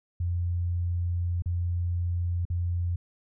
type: tone with dropouts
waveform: sine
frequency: 87.31 Hz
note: F2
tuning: in tune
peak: -25 dBFS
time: 0.2-2.96 s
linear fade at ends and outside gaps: 5 ms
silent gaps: 1.422-1.458 / 2.453-2.5 s
effects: none